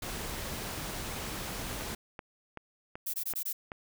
pink noise, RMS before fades -38 dBFS, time 0.02-1.95 s, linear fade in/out 5 ms
click train, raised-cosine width 0.5 ms, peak -25 dBFS, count 6, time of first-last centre 1.81-3.718 s, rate 2.62 Hz
violet noise bursts, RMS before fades -34 dBFS, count 5, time 3.06-3.53 s, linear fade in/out 10 ms, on 78 ms, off 20 ms
effects none

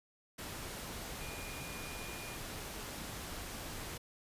sine tone in noise, 2431 Hz, D#7, 41 cents flat, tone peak -50 dBFS, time 1.2-2.37 s, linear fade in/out 10 ms, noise pink, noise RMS -44 dBFS, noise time 0.38-3.98 s, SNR -9 dB, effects resampled to 32000 Hz

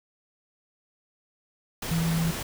sine tone in noise, 164.81 Hz, E3, in tune, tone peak -23 dBFS, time 1.91-2.31 s, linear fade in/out 5 ms, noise pink, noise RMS -33 dBFS, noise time 1.82-2.43 s, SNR +7 dB, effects none

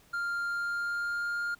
triangle tone with pitch glide, 1396.9 to 1409.1 Hz, F6 to F6, 0 to +15 cents, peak -28 dBFS, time 0.13-1.55 s, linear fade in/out 10 ms, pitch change +15 cents, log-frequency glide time 0.43-1.43 s, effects pink hiss -61 dBFS RMS until 1.59 s

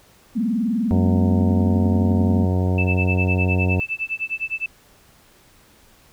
sine tone with vibrato, 223.6 Hz, A3, 28 cents sharp, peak -18 dBFS, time 0.35-2.46 s, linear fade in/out 20 ms, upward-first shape sine, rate 20 Hz, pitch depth 200 cents each way
harmonic tone, 91.9 Hz, F#2, 11 cents flat, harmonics 1 / 2 / 3 / 4 / 5 / 6 / 7 / 8 / 10, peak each -18 / -24 / -28 / -30 / -32 / -34 / -35 / -36 / -38 dBFS, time 0.91-3.8 s, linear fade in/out 0 ms
sine tone with tremolo, 2637 Hz, E7, in tune, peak -20 dBFS, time 2.78-4.66 s, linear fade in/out 2 ms, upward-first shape sine, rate 9.8 Hz, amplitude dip 100%
effects pink hiss -53 dBFS RMS until 6.12 s

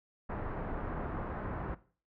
pink low-pass noise, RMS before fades -38 dBFS, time 0.29-1.75 s, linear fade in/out 10 ms, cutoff 1500 Hz, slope 24 dB/octave, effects noise-tail reverb RT60 0.4 s tail -17 dB re dry

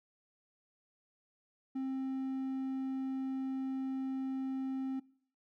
triangle tone, 264.9 Hz, C4, 22 cents sharp, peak -32 dBFS, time 1.75-5 s, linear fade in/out 10 ms, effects noise-tail reverb RT60 0.6 s tail -23 dB re dry

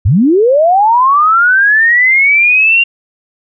sine linear sweep, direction up, 75.8 to 2791 Hz, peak -5 dBFS, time 0.05-2.84 s, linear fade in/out 10 ms, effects none

